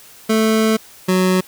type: tone pair in turn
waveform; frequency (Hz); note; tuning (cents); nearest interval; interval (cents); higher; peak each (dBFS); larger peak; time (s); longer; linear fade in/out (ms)
25% pulse; 220 / 185; A3 / F#3; 0 / 0; minor third; 300; first; -9; neither; 0.29-0.77 / 1.08-1.41; first; 10
effects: white hiss -43 dBFS RMS until 1.47 s